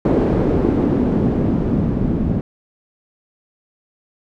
white noise with low-pass filter sweep, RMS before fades -17 dBFS, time 0.05-2.41 s, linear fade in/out 2 ms, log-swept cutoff 380 to 210 Hz, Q 1.4, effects none

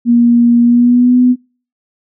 sine tone with pitch glide, 237.5 to 249.3 Hz, A#3 to B3, +33 to +16 cents, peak -5 dBFS, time 0.05-1.36 s, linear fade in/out 50 ms, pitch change +83 cents, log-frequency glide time 0.62-1.18 s, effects noise-tail reverb RT60 0.4 s tail -25 dB re dry

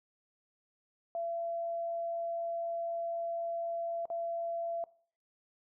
sine tone with dropouts, 676 Hz, E5, 43 cents sharp, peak -33 dBFS, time 1.15-4.84 s, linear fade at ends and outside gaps 1 ms, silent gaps 4.055-4.101 s, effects noise-tail reverb RT60 0.5 s tail -21 dB re dry

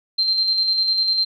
sine tone with tremolo, 4146 Hz, C8, 17 cents flat, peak -15 dBFS, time 0.18-1.25 s, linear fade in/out 10 ms, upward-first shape square, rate 10 Hz, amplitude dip 35%, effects none

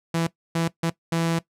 sawtooth tone bursts at uneven times, 166.1 Hz, E3, 13 cents sharp, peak -17 dBFS, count 4, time 0.14-0.27 / 0.55-0.68 / 0.83-0.9 / 1.12-1.39 s, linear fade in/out 5 ms, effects noise-tail reverb RT60 0.1 s tail -18 dB re dry + low-pass 11000 Hz 12 dB/octave

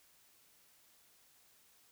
silence, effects white hiss -67 dBFS RMS until 1.91 s

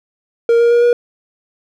triangle tone with pitch steps, 466.2 / 470.8 / 475.4 / 480.1 Hz, A#4 / A#4 / A#4 / B4, 0 / +17 / +34 / -49 cents, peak -6 dBFS, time 0.49-0.93 s, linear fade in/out 2 ms, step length 110 ms, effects none

